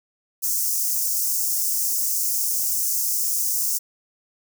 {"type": "high-pass noise", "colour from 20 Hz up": "white", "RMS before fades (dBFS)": -23, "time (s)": [0.42, 3.79], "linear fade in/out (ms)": 20, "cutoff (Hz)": 5400, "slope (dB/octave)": 48, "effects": []}